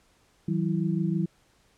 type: tone cluster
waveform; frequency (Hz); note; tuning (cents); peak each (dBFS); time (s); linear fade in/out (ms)
sine; 160.8 / 187.1 / 329.8; E3 / F#3 / E4; -43 / +20 / +1; -27 / -27 / -32; 0.48-1.26; 5
effects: pink hiss -64 dBFS RMS until 1.77 s + low-pass 10000 Hz 12 dB/octave

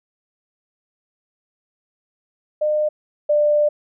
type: tone pair in turn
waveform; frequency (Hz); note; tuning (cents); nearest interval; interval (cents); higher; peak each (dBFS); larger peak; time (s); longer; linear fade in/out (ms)
sine; 606 / 594.2; D#5 / D5; -46 / +20; unison; 34; first; -16 / -13; second; 2.61-2.89 / 3.29-3.69; second; 10
effects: none

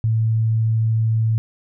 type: tone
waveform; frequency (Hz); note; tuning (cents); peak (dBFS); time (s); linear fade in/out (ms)
sine; 111.7; A2; +27; -15; 0.04-1.38; 0
effects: none

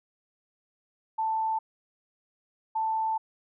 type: tone bursts at uneven times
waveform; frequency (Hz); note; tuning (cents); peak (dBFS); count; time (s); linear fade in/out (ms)
sine; 884; A5; +8; -25; 2; 1.18-1.59 / 2.75-3.18; 10
effects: none

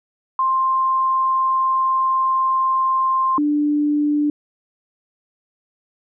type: tone pair in turn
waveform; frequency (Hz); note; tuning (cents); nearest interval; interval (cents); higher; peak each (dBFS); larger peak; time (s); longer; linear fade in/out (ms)
sine; 1052 / 295.2; C6 / D4; +9 / +9; octave + minor seventh; 2200; first; -15; neither; 0.39-3.38 / 3.38-4.3; first; 2
effects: none

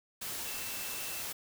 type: tone in noise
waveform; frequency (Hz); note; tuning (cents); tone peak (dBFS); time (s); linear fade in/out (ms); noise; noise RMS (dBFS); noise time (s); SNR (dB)
sine; 2668; E7; +20; -47; 0.46-1.22; 10; white; -39; 0.21-1.33; -11
effects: none

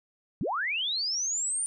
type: linear sweep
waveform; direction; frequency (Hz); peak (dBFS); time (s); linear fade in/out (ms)
sine; up; 117.5 to 9230; -27; 0.41-1.66; 0
effects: none

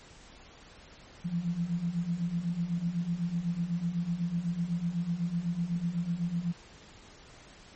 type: beating tone pair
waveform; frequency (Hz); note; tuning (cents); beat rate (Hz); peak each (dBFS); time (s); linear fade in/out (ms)
sine; 166.6 / 174.6; E3 / F3; +19 / 0; 8; -34 / -30; 1.24-6.53; 20
effects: pink hiss -53 dBFS RMS until 7.75 s + MP3 32 kbps

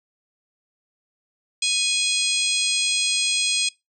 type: harmonic tone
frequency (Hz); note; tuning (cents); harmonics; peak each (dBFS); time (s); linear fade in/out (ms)
830.6; G#5; 0; 3 / 4 / 5 / 6 / 7 / 8 / 9 / 10; -26 / -25 / -26 / -28 / -36 / -30 / -36 / -26; 1.62-3.69; 5
effects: noise-tail reverb RT60 0.2 s tail -23 dB re dry

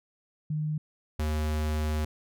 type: tone pair in turn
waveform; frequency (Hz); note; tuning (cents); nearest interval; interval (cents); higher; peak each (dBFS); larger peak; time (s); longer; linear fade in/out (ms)
sine / square; 152.9 / 76.65; D#3 / D#2; -30 / -25; octave; 1195; first; -27; neither; 0.5-0.78 / 1.19-2.05; second; 5
effects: none

